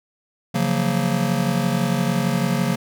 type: chord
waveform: square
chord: Gb major seventh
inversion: second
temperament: just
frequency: 138.75 / 173.43 / 185 / 231.2 Hz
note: Db3 / F3 / Gb3 / Bb3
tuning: +2 / -12 / 0 / -14 cents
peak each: -25 dBFS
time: 0.54-2.76 s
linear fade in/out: 10 ms
effects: none